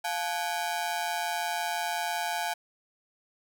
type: ring-modulated tone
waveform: sawtooth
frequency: 784 Hz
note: G5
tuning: in tune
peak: -22 dBFS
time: 0.04-2.54 s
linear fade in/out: 10 ms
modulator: 82.8 Hz
effects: none